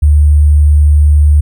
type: tone with sample-and-hold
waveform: sine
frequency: 74.1 Hz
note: D2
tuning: 16 cents sharp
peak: -3 dBFS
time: 0.02-1.41 s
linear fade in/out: 10 ms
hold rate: 8820 Hz
effects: none